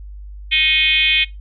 sine tone with frequency modulation, 2813 Hz, F7, 12 cents sharp, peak -12 dBFS, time 0.51-1.25 s, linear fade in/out 20 ms, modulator 314 Hz, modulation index 2.2, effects noise-tail reverb RT60 0.2 s tail -20 dB re dry + added 50 Hz sine -31 dBFS peak until 1.4 s

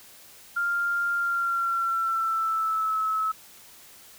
sine tone with pitch glide, 1396.9 to 1295.8 Hz, F6 to E6, 0 to -30 cents, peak -23 dBFS, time 0.56-3.32 s, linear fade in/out 10 ms, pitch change -130 cents, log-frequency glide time 1.15-3 s, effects white hiss -50 dBFS RMS until 4.18 s

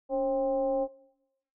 sine tone with frequency modulation, 537 Hz, C5, 45 cents sharp, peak -25 dBFS, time 0.09-0.88 s, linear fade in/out 50 ms, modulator 256 Hz, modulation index 0.72, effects noise-tail reverb RT60 0.9 s tail -22 dB re dry

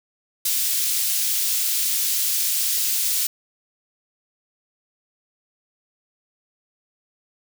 white high-pass noise, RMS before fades -22 dBFS, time 0.45-3.27 s, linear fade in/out 5 ms, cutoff 3500 Hz, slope 12 dB/octave, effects none

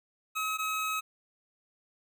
25% pulse tone pair in turn, 1278 / 1278 Hz, D#6 / D#6, +46 / +46 cents, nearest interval unison, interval 0 cents, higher neither, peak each -26 dBFS, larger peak neither, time 0.35-0.58 / 0.58-1.01 s, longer second, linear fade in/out 20 ms, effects none

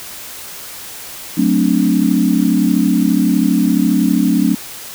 sine chord, D dominant seventh, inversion first, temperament equal, 185 / 220 / 261.6 / 293.7 Hz, F#3 / A3 / C4 / D4, 0 / 0 / 0 / 0 cents, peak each -16 dBFS, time 1.37-4.55 s, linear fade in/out 10 ms, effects white hiss -31 dBFS RMS until 4.94 s

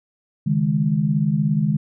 sine chord, C# suspended second, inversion none, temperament equal, 138.59 / 155.56 / 207.7 Hz, C#3 / D#3 / G#3, 0 / 0 / 0 cents, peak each -24 / -19 / -21 dBFS, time 0.46-1.77 s, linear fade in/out 10 ms, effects none

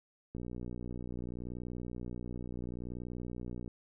click train, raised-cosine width 3 ms, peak -29 dBFS, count 203, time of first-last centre 0.35-3.678 s, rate 60.7 Hz, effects none

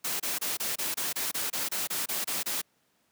white noise bursts, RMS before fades -31 dBFS, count 14, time 0.04-2.618 s, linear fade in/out 10 ms, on 160 ms, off 26 ms, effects pink hiss -70 dBFS RMS until 3.11 s + high-pass 150 Hz 12 dB/octave

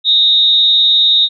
sine tone with amplitude modulation, 3729 Hz, A#7, in tune, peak -4 dBFS, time 0.04-1.29 s, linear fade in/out 50 ms, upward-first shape sine, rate 239 Hz, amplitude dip 65%, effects none

